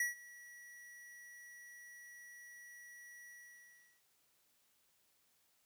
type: tone with ADSR envelope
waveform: square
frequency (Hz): 1933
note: B6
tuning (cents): -38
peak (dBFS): -32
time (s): 0-4.02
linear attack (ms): 3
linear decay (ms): 140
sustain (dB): -22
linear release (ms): 730
effects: white hiss -75 dBFS RMS until 5.65 s